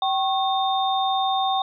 sine tone cluster, 769 / 1091 / 3643 Hz, G5 / C#6 / A#7, -33 / -28 / -41 cents, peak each -21 / -27 / -27 dBFS, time 0.02-1.62 s, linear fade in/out 2 ms, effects none

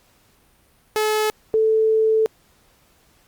sawtooth / sine tone pair in turn, 429.4 / 439.9 Hz, A4 / A4, -42 / 0 cents, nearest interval unison, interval 42 cents, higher second, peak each -14 dBFS, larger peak neither, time 0.96-1.3 / 1.54-2.26 s, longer second, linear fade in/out 0 ms, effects pink hiss -58 dBFS RMS until 3.27 s + Opus 48 kbps

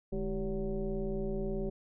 sine tone with frequency modulation, 208.2 Hz, G#3, 5 cents sharp, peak -31 dBFS, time 0.12-1.7 s, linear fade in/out 10 ms, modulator 179 Hz, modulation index 1.6, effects none

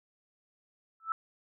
sine tone with exponential growth, 1318.5 Hz, E6, in tune, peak -24 dBFS, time 1-1.12 s, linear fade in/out 1 ms, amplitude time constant 25 ms, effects none

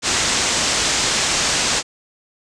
white low-pass noise, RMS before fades -19 dBFS, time 0.02-1.83 s, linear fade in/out 50 ms, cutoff 8000 Hz, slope 48 dB/octave, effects none

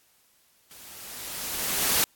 white noise with level ramp, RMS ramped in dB -48 to -21 dBFS, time 0.71-2.04 s, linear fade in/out 0 ms, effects white hiss -63 dBFS RMS until 2.15 s + AAC 64 kbps

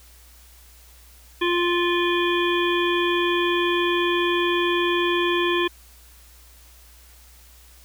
harmonic tone with a mistuned harmonic, 349.2 Hz, F4, in tune, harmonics 1 / 3 / 5 / 7 / 9 / 10, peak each -21 / -26 / -28 / -29 / -31 / -31 dBFS, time 1.41-5.68 s, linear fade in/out 10 ms, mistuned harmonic 10, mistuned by -47 cents, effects added 60 Hz sine -49 dBFS peak until 7.84 s + white hiss -52 dBFS RMS until 7.84 s

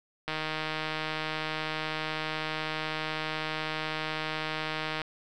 click train, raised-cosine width 0.3 ms, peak -16 dBFS, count 740, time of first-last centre 0.28-5.017 s, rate 156 Hz, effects none

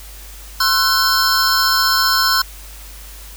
square tone cluster, 1053 / 1345 / 1501 / 4260 / 5280 Hz, C6 / E6 / F#6 / C8 / E8, +11 / +34 / +24 / +30 / +2 cents, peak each -20 dBFS, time 0.6-2.42 s, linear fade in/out 5 ms, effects added 50 Hz sine -35 dBFS peak until 3.36 s + white hiss -39 dBFS RMS until 3.36 s

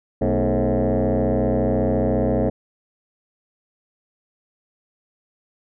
sine tone with frequency modulation, 157.7 Hz, D#3, 24 cents sharp, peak -15 dBFS, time 0.21-2.5 s, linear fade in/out 10 ms, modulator 94.5 Hz, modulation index 5.2, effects tanh soft clip ceiling -14 dBFS

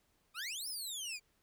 20% pulse exponential two-way sweep, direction up then down, 1187 to 5400 to 2315 Hz, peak -34 dBFS, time 0.34-1.2 s, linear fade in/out 50 ms, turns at 0.68 s, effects pink hiss -75 dBFS RMS until 1.42 s

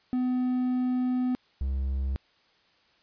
triangle tone pair in turn, 251.8 / 66.92 Hz, B3 / C2, +34 / +40 cents, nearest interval octave + major seventh, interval 2294 cents, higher first, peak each -22 / -24 dBFS, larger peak first, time 0.13-1.35 / 1.61-2.16 s, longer first, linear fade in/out 0 ms, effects white hiss -64 dBFS RMS until 3.02 s + resampled to 11025 Hz

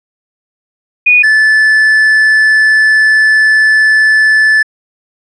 sine / triangle tone pair in turn, 2464 / 1742.3 Hz, D#7 / A6, -17 / -17 cents, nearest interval tritone, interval 600 cents, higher first, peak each -3 dBFS, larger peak neither, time 1.06-1.23 / 1.23-4.63 s, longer second, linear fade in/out 10 ms, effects resampled to 22050 Hz

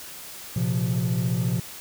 triangle chord, Bb suspended second, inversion none, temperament equal, 116.54 / 130.81 / 174.61 Hz, Bb2 / C3 / F3, 0 / 0 / 0 cents, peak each -23 dBFS, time 0.56-1.6 s, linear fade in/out 5 ms, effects tanh soft clip ceiling -16 dBFS + white hiss -40 dBFS RMS until 1.8 s

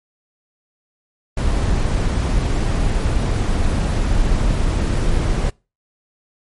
brown noise, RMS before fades -17 dBFS, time 1.37-5.5 s, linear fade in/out 5 ms, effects noise-tail reverb RT60 0.3 s tail -25 dB re dry + MP3 48 kbps

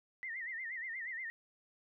sine tone with vibrato, 1949 Hz, B6, 23 cents flat, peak -39 dBFS, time 0.23-1.3 s, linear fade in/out 0 ms, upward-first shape sine, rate 8.4 Hz, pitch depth 140 cents each way, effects none

